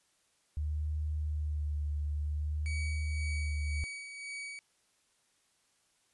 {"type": "tone with vibrato", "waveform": "sine", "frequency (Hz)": 75, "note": "D2", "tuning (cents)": 37, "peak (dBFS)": -31, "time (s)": [0.57, 3.84], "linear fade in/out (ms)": 0, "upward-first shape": "sine", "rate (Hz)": 0.54, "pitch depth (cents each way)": 28}
{"type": "tone with tremolo", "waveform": "40% pulse", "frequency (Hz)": 2266, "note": "C#7", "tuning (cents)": 37, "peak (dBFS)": -38, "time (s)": [2.66, 4.59], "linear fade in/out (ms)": 0, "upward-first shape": "sine", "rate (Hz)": 1.9, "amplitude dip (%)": 45}
{"effects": ["white hiss -72 dBFS RMS until 6.13 s", "resampled to 24000 Hz"]}